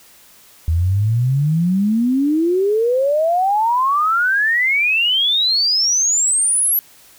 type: exponential sweep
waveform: sine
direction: up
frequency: 78.7 to 11890 Hz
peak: -13 dBFS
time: 0.68-6.79 s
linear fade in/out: 0 ms
effects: white hiss -47 dBFS RMS until 7.18 s